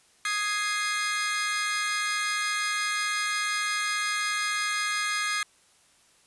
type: chord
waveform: sawtooth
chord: Ab major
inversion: second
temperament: equal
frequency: 1244.5 / 1661.2 / 2093 Hz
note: Eb6 / Ab6 / C7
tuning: 0 / 0 / 0 cents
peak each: -27 dBFS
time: 0.25-5.43 s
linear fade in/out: 2 ms
effects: white hiss -61 dBFS RMS until 6.26 s + resampled to 24000 Hz